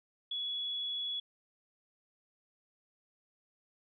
sine tone, 3383 Hz, G#7, 31 cents sharp, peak -34 dBFS, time 0.31-1.2 s, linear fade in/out 5 ms, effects none

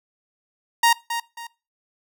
sawtooth tone with echo, 934 Hz, A#5, 3 cents sharp, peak -10 dBFS, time 0.83-0.93 s, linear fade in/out 5 ms, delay 270 ms, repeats 2, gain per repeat -10 dB, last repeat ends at 1.47 s, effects noise-tail reverb RT60 0.3 s tail -22 dB re dry

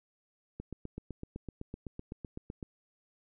click train, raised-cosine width 3 ms, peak -27 dBFS, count 17, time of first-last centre 0.6-2.628 s, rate 7.89 Hz, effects none

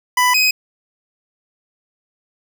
25% pulse tone pair in turn, 994 / 2516 Hz, B5 / D#7, +11 / +19 cents, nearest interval octave + major third, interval 1608 cents, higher second, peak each -8 dBFS, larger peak neither, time 0.17-0.34 / 0.34-0.51 s, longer neither, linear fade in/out 5 ms, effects none

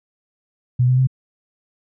sine tone with pitch steps, 124.4 / 127.38 / 130.43 Hz, B2 / C3 / C3, +13 / -46 / -5 cents, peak -12 dBFS, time 0.79-1.072 s, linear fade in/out 10 ms, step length 94 ms, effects none

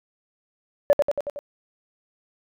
sine tone with echo, 576 Hz, D5, 34 cents flat, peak -10 dBFS, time 0.9-0.93 s, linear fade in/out 0 ms, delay 92 ms, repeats 5, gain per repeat -4 dB, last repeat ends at 1.39 s, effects tanh soft clip ceiling -9 dBFS

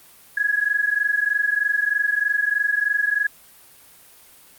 sine tone pair together, 1661.2 / 1684.4 Hz, G#6 / G#6, 0 / +24 cents, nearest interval unison, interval 24 cents, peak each -21 dBFS, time 0.37-3.27 s, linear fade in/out 5 ms, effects white hiss -49 dBFS RMS until 4.58 s + Opus 32 kbps

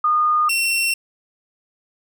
sine / sawtooth tone pair in turn, 1224 / 2716 Hz, D#6 / F7, -29 / -49 cents, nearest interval octave + major second, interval 1380 cents, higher second, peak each -14 dBFS, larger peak neither, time 0.04-0.49 / 0.49-0.94 s, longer neither, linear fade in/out 5 ms, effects none

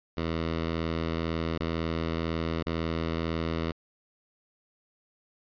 10% pulse tone with dropouts, 82 Hz, E2, 9 cents flat, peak -20 dBFS, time 0.17-3.72 s, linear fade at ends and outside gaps 5 ms, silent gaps 1.578-1.603 / 2.628-2.662 s, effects resampled to 11025 Hz

